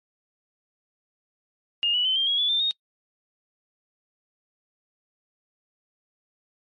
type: tone with pitch steps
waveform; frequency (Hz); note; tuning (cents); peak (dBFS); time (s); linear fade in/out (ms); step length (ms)
sine; 2835 / 2947 / 3063 / 3184 / 3310 / 3440 / 3576 / 3717; F7 / F#7 / G7 / G7 / G#7 / A7 / A7 / A#7; +25 / -8 / -41 / +26 / -6 / -40 / +27 / -6; -20; 1.83-2.71; 0; 110
effects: noise-tail reverb RT60 0.1 s tail -26 dB re dry + MP3 48 kbps